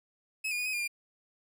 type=tone with pitch steps; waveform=40% pulse; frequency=2574 / 2429 / 2464 / 2526 / 2414 / 2399 Hz; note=E7 / D#7 / D#7 / D#7 / D7 / D7; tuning=-42 / -42 / -17 / +26 / +47 / +36 cents; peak=-30 dBFS; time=0.44-0.878 s; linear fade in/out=10 ms; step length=73 ms; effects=none